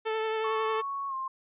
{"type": "tone with vibrato", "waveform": "sawtooth", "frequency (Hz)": 440, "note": "A4", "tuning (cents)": 0, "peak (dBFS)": -24, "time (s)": [0.05, 0.82], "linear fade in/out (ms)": 20, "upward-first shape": "triangle", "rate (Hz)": 11, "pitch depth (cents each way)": 19}
{"type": "tone with pitch glide", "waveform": "sine", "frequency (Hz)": [1108.7, 1058], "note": ["C#6", "C6"], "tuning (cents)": [0, 19], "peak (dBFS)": -31, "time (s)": [0.44, 1.28], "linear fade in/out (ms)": 5, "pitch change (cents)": -81, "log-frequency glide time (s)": [1.08, 1.14]}
{"effects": ["resampled to 8000 Hz"]}